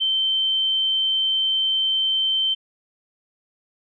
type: tone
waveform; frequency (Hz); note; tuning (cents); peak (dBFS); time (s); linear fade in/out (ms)
sine; 3105; G7; -17; -18; 0-2.55; 20
effects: none